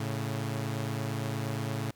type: tone pair together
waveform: sawtooth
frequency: 110 / 138.59 Hz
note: A2 / C#3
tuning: 0 / 0 cents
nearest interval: major third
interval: 400 cents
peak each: -29 / -31 dBFS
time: 0-1.91 s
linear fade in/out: 5 ms
effects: pink hiss -66 dBFS RMS until 1.95 s